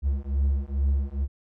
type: beating tone pair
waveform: triangle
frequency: 68 / 70.3 Hz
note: C#2 / C#2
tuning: -33 / +25 cents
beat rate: 2.3 Hz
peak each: -23 / -23 dBFS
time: 0.02-1.28 s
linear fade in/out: 50 ms
effects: none